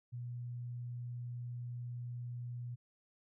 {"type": "tone", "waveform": "sine", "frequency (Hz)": 121.4, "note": "B2", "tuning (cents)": -29, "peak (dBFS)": -40, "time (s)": [0.12, 2.76], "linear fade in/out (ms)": 20, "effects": []}